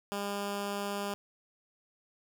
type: tone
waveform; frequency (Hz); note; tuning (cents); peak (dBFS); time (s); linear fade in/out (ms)
10% pulse; 201.8; G#3; -49; -25; 0.12-1.14; 0
effects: none